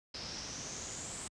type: noise with low-pass filter sweep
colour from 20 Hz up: pink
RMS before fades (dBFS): -43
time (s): 0.14-1.28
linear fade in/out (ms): 5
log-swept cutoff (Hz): 5000 to 8100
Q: 7
effects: high-pass 60 Hz 12 dB/octave + resampled to 22050 Hz